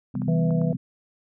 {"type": "chord", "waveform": "sine", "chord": "C major seventh", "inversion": "none", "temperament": "equal", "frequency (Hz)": [130.81, 164.81, 196, 246.9], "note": ["C3", "E3", "G3", "B3"], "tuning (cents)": [0, 0, 0, 0], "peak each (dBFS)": [-30, -33, -29, -30], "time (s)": [0.14, 0.77], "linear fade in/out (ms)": 10}
{"type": "clicks", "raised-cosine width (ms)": 1, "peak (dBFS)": -26, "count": 4, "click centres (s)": [0.153, 0.219, 0.507, 0.616]}
{"type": "harmonic tone", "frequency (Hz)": 164.2, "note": "E3", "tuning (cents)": -6, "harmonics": [1, 3, 4], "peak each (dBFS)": [-21, -31, -33], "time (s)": [0.28, 0.73], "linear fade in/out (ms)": 2}
{"effects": []}